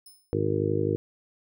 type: tone with exponential decay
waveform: 5% pulse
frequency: 5210 Hz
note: E8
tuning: 21 cents flat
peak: -39 dBFS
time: 0.06-0.39 s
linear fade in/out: 5 ms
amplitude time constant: 70 ms
type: harmonic tone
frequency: 51.7 Hz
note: G#1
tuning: 7 cents flat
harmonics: 2 / 3 / 4 / 5 / 6 / 7 / 8 / 9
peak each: -30 / -32 / -38 / -39 / -31 / -30 / -32 / -29 dBFS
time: 0.33-0.96 s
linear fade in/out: 0 ms
effects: none